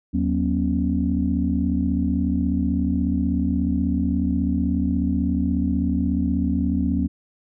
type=tone cluster; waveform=sine; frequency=77.9 / 184.4 / 239.2 / 275.6 Hz; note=D#2 / F#3 / A#3 / C#4; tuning=+3 / -6 / +45 / -10 cents; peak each=-24 dBFS; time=0.13-7.08 s; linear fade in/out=20 ms; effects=tanh soft clip ceiling -8 dBFS